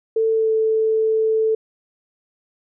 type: tone with pitch glide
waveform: sine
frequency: 445.7 to 440.6 Hz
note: A4 to A4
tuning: +22 to +2 cents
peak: -15 dBFS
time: 0.16-1.55 s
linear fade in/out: 5 ms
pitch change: -20 cents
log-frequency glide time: 0.31-0.52 s
effects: none